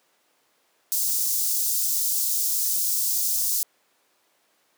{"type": "high-pass noise", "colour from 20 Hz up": "white", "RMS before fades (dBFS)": -24, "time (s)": [0.92, 3.63], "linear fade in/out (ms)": 0, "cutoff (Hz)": 5200, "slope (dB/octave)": 24, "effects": ["pink hiss -65 dBFS RMS until 4.77 s", "high-pass 400 Hz 12 dB/octave"]}